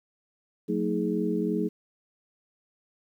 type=tone cluster; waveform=sine; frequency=182.8 / 225.7 / 316.5 / 419 Hz; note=F#3 / A3 / D#4 / G#4; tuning=-21 / +44 / +30 / +15 cents; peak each=-30 dBFS; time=0.68-1.69 s; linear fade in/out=20 ms; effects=10-bit